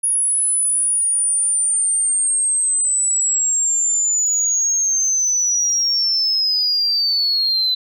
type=linear sweep; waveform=sine; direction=down; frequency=10430 to 4000 Hz; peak=-14 dBFS; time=0.03-7.75 s; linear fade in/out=10 ms; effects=tanh soft clip ceiling -10 dBFS